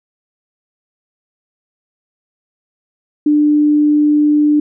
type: tone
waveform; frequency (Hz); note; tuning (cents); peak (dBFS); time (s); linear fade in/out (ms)
sine; 297.6; D4; +23; -8; 3.26-4.6; 5
effects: none